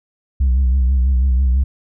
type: tone with vibrato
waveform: sine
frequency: 64.6 Hz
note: C2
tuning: 21 cents flat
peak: -9 dBFS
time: 0.4-1.64 s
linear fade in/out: 10 ms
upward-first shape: sine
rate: 6.1 Hz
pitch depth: 81 cents each way
effects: tanh soft clip ceiling -10 dBFS